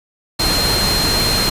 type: tone in noise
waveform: sine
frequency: 4186 Hz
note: C8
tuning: in tune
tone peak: -17 dBFS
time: 0.39-1.5 s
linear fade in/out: 10 ms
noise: pink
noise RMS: -18 dBFS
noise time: 0.39-1.5 s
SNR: -2 dB
effects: resampled to 32000 Hz